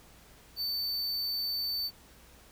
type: tone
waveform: square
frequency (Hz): 4540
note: C#8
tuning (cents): +41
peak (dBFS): -31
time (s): 0.56-1.91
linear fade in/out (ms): 50
effects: added 60 Hz sine -61 dBFS peak until 2.51 s + pink hiss -57 dBFS RMS until 2.51 s